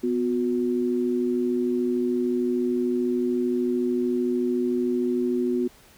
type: tone pair together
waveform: sine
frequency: 249 / 362.4 Hz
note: B3 / F#4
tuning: +14 / -36 cents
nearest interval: tritone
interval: 650 cents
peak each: -24 dBFS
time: 0.03-5.68 s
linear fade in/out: 10 ms
effects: pink hiss -53 dBFS RMS until 5.97 s